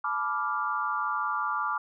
sine chord, B half-diminished seventh, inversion third, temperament equal with one note detuned, 862.4 / 987.8 / 1174.7 / 1396.9 Hz, A5 / B5 / D6 / F6, -35 / 0 / 0 / 0 cents, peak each -35 / -35 / -29 / -33 dBFS, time 0.04-1.78 s, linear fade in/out 5 ms, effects none

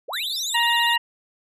sine linear sweep, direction up, 361.3 to 8280 Hz, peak -28 dBFS, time 0.08-0.56 s, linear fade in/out 10 ms
45% pulse tone with vibrato, 3756 Hz, A#7, 12 cents sharp, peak -26 dBFS, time 0.13-0.96 s, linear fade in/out 5 ms, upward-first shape sine, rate 15 Hz, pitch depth 110 cents each way
harmonic tone, 941 Hz, A#5, 16 cents sharp, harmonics 1 / 2 / 3, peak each -22 / -22 / -22 dBFS, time 0.54-0.98 s, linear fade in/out 10 ms
effects resampled to 32000 Hz

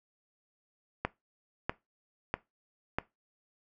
click train, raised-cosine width 0.5 ms, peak -14 dBFS, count 4, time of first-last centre 1.05-2.985 s, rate 1.55 Hz, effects noise-tail reverb RT60 0.2 s tail -19 dB re dry

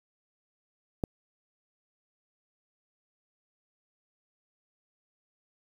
click, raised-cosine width 2 ms, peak -15 dBFS, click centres 1.038 s, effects 8-bit

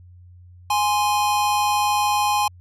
square tone pair together, 830.6 / 1043.8 Hz, G#5 / C6, 0 / -4 cents, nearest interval major third, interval 396 cents, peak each -20 / -23 dBFS, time 0.7-2.48 s, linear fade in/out 5 ms, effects added 89 Hz sine -43 dBFS peak until 2.6 s + resampled to 32000 Hz

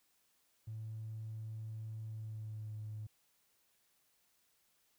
triangle tone with pitch glide, 110 to 107.3 Hz, A2 to A2, 0 to -43 cents, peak -38 dBFS, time 0.67-3.07 s, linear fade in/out 10 ms, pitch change -43 cents, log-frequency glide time 2.06-2.74 s, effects tanh soft clip ceiling -39 dBFS + white hiss -75 dBFS RMS until 4.98 s

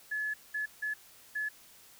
sine tone bursts at uneven times, 1711 Hz, A6, 49 cents flat, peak -31 dBFS, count 4, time 0.11-0.34 / 0.54-0.66 / 0.82-0.94 / 1.35-1.49 s, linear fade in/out 10 ms, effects white hiss -57 dBFS RMS until 1.99 s

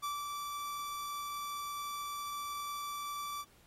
45% pulse tone with ADSR envelope, 1163 Hz, D6, 17 cents flat, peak -34 dBFS, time 0.02-3.45 s, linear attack 24 ms, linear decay 170 ms, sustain -4 dB, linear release 46 ms, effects pink hiss -65 dBFS RMS until 3.66 s + AAC 48 kbps

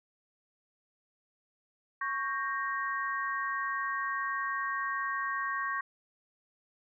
sine chord, G diminished, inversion second, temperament equal with one note detuned, 1108.7 / 1586.2 / 1864.7 Hz, Db6 / G6 / Bb6, 0 / +20 / 0 cents, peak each -33 / -37 / -36 dBFS, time 2.01-5.81 s, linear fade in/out 5 ms, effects none

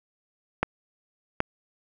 clicks, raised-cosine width 0.5 ms, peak -7 dBFS, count 2, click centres 0.63 / 1.404 s, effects none

